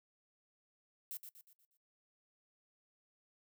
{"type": "noise with echo", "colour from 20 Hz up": "violet", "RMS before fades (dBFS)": -44, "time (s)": [1.11, 1.17], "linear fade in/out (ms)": 0, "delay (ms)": 120, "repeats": 5, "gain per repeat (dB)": -7, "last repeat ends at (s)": 1.77, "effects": ["noise-tail reverb RT60 0.1 s tail -18 dB re dry"]}